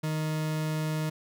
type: tone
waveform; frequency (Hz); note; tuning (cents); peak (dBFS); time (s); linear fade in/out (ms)
40% pulse; 155.56; D#3; 0; -27; 0.03-1.1; 10
effects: none